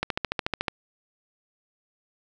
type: click train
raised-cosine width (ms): 0.3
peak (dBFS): -9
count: 10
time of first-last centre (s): 0.03-0.682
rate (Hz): 13.8
effects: none